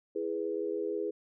sine chord, E major, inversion none, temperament equal, 329.6 / 415.3 / 493.9 Hz, E4 / G#4 / B4, 0 / 0 / 0 cents, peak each -37 / -33 / -37 dBFS, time 0.15-1.11 s, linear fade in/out 10 ms, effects none

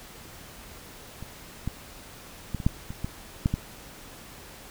clicks, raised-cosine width 5 ms, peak -25 / -16 / -16 / -22 / -8 / -23 / -17 / -9 / -13 dBFS, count 9, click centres 1.226 / 1.676 / 2.547 / 2.602 / 2.665 / 2.905 / 3.045 / 3.459 / 3.54 s, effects pink hiss -46 dBFS RMS until 4.7 s

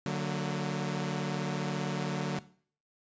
sawtooth chord, D augmented, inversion none, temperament equal with one note detuned, 146.83 / 185 / 227.8 Hz, D3 / F#3 / A#3, 0 / 0 / -40 cents, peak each -30 / -30 / -34 dBFS, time 0.06-2.39 s, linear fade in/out 2 ms, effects noise-tail reverb RT60 0.5 s tail -18 dB re dry + resampled to 16000 Hz

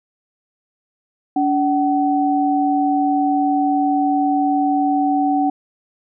sine tone pair together, 286.7 / 756.2 Hz, D4 / F#5, -42 / +38 cents, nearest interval octave + perfect fourth, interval 1680 cents, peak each -17 dBFS, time 1.36-5.5 s, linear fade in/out 5 ms, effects none

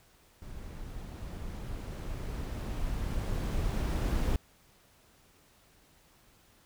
brown noise with level ramp, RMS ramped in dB -44 to -28 dBFS, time 0.42-4.36 s, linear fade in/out 2 ms, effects pink hiss -63 dBFS RMS until 6.65 s

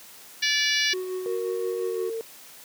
harmonic tone, 579 Hz, D5, 25 cents flat, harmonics 3 / 4 / 5 / 6 / 7 / 8 / 9 / 10, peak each -27 / -28 / -29 / -30 / -30 / -31 / -32 / -32 dBFS, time 0.42-0.94 s, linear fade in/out 10 ms
triangle tone with tremolo, 370 Hz, F#4, in tune, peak -25 dBFS, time 0.93-2.1 s, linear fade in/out 5 ms, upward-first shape sine, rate 5.7 Hz, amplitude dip 35%
sine tone with pitch glide, 466.2 to 452.7 Hz, A#4 to A4, 0 to +49 cents, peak -28 dBFS, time 1.26-2.21 s, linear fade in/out 0 ms, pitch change -51 cents, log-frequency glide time 1.8-1.99 s
effects white hiss -47 dBFS RMS until 2.64 s + high-pass 150 Hz 12 dB/octave

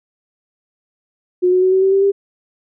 sine tone with pitch steps, 361.5 / 367.2 / 373 / 378.8 / 384.8 / 390.8 / 397 Hz, F#4 / F#4 / F#4 / F#4 / G4 / G4 / G4, -40 / -13 / +14 / +41 / -32 / -5 / +22 cents, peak -10 dBFS, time 1.42-2.12 s, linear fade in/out 20 ms, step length 100 ms, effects none

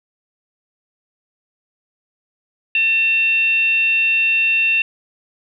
sine tone with frequency modulation, 2700 Hz, E7, 41 cents sharp, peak -13 dBFS, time 2.75-4.82 s, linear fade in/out 2 ms, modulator 933 Hz, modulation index 0.24, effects none

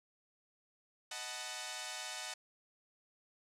5% pulse chord, B dominant seventh, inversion first, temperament equal with one note detuned, 622.3 / 743.4 / 880 / 987.8 Hz, D#5 / F#5 / A5 / B5, 0 / +8 / 0 / 0 cents, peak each -36 / -33 / -34 / -38 dBFS, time 1.11-2.34 s, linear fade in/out 5 ms, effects low-pass 9000 Hz 12 dB/octave

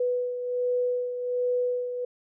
sine beating tone pair, 493.9 / 495.2 Hz, B4 / B4, 0 / +5 cents, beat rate 1.3 Hz, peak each -25 / -33 dBFS, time 0-2.05 s, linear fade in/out 5 ms, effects none

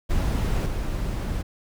brown noise with level steps, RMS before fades -23 / -27 dBFS, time 0.09-1.43 s, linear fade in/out 20 ms, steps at 0.66 s, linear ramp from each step 2 ms, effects none

